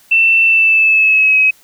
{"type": "tone with pitch glide", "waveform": "sine", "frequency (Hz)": [2678, 2547], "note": ["E7", "D#7"], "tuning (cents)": [27, 40], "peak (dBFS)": -7, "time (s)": [0.11, 1.51], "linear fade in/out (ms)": 10, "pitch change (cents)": -87, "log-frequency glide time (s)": [0.45, 1.39], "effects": ["white hiss -48 dBFS RMS until 1.63 s"]}